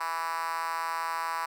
5% pulse tone with high-pass filter, 164.81 Hz, E3, in tune, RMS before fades -32 dBFS, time 0-1.46 s, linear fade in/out 10 ms, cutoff 1000 Hz, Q 4.2, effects none

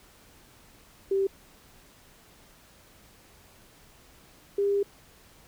sine tone pair in turn, 389.9 / 401.3 Hz, G4 / G4, -9 / +41 cents, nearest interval unison, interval 50 cents, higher second, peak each -22 dBFS, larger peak neither, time 1.11-1.27 / 4.58-4.83 s, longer second, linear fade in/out 5 ms, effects pink hiss -56 dBFS RMS until 5.47 s

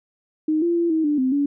sine tone with pitch steps, 310.7 / 342.4 / 340.2 / 318.9 / 295.5 / 259.1 / 284.9 Hz, D#4 / F4 / F4 / D#4 / D4 / C4 / C#4, -2 / -34 / -45 / +43 / +11 / -17 / +48 cents, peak -17 dBFS, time 0.48-1.46 s, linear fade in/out 5 ms, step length 140 ms, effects none

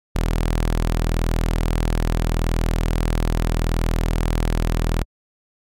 sawtooth tone, 40.79 Hz, E1, 17 cents flat, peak -14 dBFS, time 0.15-5.03 s, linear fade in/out 10 ms, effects AAC 64 kbps

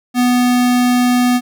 square tone, 246.9 Hz, B3, in tune, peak -11 dBFS, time 0.14-1.41 s, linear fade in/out 50 ms, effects none

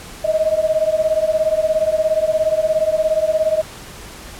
sine beating tone pair, 621 / 638 Hz, D#5 / D#5, -3 / +43 cents, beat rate 17 Hz, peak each -17 dBFS, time 0.24-3.62 s, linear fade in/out 10 ms, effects pink hiss -36 dBFS RMS until 4.39 s + low-pass 12000 Hz 12 dB/octave

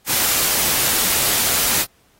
white noise, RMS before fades -18 dBFS, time 0.06-1.86 s, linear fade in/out 50 ms, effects pink hiss -58 dBFS RMS until 2.19 s + AAC 48 kbps

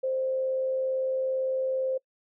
sine tone with frequency modulation, 523.3 Hz, C5, in tune, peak -25 dBFS, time 0.03-1.98 s, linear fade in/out 10 ms, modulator 77.8 Hz, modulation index 0.2, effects noise-tail reverb RT60 0.1 s tail -25 dB re dry

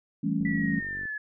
sine chord, A dominant seventh, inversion second, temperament equal with one note detuned, 164.81 / 196 / 217.6 / 277.2 Hz, E3 / G3 / A3 / C#4, 0 / 0 / -19 / 0 cents, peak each -30 dBFS, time 0.23-0.8 s, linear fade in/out 10 ms
click train, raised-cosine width 3 ms, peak -32 dBFS, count 32, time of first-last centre 0.41-1.054 s, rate 48.1 Hz
sine exponential sweep, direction down, 1975.5 to 1700 Hz, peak -31 dBFS, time 0.45-1.18 s, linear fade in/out 5 ms
effects none

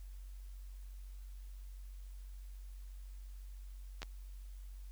clicks, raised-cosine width 0.2 ms, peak -25 dBFS, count 2, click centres 4.019 / 4.03 s, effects added 47 Hz sine -46 dBFS peak until 4.91 s + white hiss -68 dBFS RMS until 4.91 s

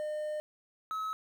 triangle tone pair in turn, 607 / 1286.2 Hz, D#5 / E6, -43 / -43 cents, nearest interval octave + minor second, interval 1300 cents, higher second, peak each -31 / -31 dBFS, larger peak neither, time 0-0.4 / 0.91-1.13 s, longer first, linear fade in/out 0 ms, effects 10-bit

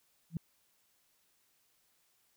sine tone with exponential growth, 164.81 Hz, E3, in tune, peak -28 dBFS, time 0.3-0.37 s, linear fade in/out 2 ms, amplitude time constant 15 ms, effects white hiss -73 dBFS RMS until 2.36 s

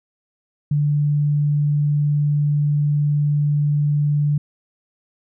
sine tone, 146.83 Hz, D3, in tune, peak -15 dBFS, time 0.71-4.38 s, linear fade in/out 5 ms, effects none

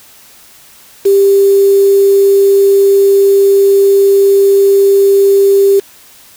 sine tone with quantisation, 395.5 Hz, G4, 15 cents sharp, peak -4 dBFS, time 1.05-5.8 s, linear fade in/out 10 ms, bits 4, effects white hiss -40 dBFS RMS until 6.36 s

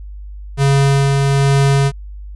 square tone with tremolo, 138.59 Hz, C#3, in tune, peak -10 dBFS, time 0.57-1.92 s, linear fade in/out 50 ms, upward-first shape sine, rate 1.2 Hz, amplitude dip 25%, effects added 50 Hz sine -28 dBFS peak until 2.35 s + resampled to 24000 Hz

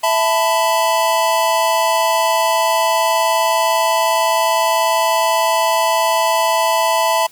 square chord, E suspended fourth, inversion none, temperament equal with one note detuned, 659.3 / 880 / 999.8 Hz, E5 / A5 / B5, 0 / 0 / +21 cents, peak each -18 dBFS, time 0.03-7.27 s, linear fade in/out 10 ms, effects white hiss -46 dBFS RMS until 7.31 s + MP3 96 kbps

